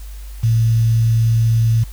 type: tone with quantisation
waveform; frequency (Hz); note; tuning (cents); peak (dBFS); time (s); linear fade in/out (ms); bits
sine; 113.8; A#2; -41; -11; 0.43-1.84; 10; 6
effects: added 50 Hz sine -29 dBFS peak until 1.92 s + white hiss -45 dBFS RMS until 1.92 s